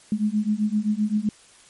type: beating tone pair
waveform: sine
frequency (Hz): 207.7 / 215.4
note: G#3 / A3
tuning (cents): 0 / -37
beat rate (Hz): 7.7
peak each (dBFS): -23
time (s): 0.12-1.29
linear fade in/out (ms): 2
effects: white hiss -52 dBFS RMS until 1.69 s + MP3 48 kbps